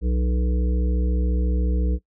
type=harmonic tone with a mistuned harmonic; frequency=61.5 Hz; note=B1; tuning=7 cents flat; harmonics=1 / 3 / 5 / 7 / 8; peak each=-19 / -29 / -33 / -36 / -37 dBFS; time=0.01-1.99 s; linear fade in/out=50 ms; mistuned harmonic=8; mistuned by=-26 cents; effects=noise-tail reverb RT60 0.1 s tail -20 dB re dry